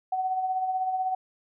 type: tone with tremolo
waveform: sine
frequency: 750 Hz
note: F#5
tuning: 23 cents sharp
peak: -23 dBFS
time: 0.12-1.15 s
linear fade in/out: 5 ms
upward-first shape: sine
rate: 16 Hz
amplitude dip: 45%
effects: none